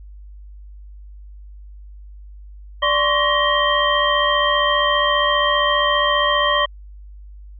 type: tone cluster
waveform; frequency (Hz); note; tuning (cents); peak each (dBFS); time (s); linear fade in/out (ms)
sine; 588 / 1052 / 1127 / 1886 / 3152; D5 / C6 / C#6 / A#6 / G7; +2 / +9 / +28 / +20 / +9; -21; 2.82-6.66; 10
effects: added 50 Hz sine -36 dBFS peak until 7.59 s